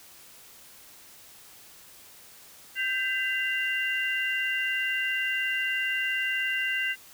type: tone cluster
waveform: sine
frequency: 1568 / 2018 / 2781 Hz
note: G6 / B6 / F7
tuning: 0 / +37 / -8 cents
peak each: -30 dBFS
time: 2.75-6.96 s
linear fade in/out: 50 ms
effects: white hiss -51 dBFS RMS until 7.13 s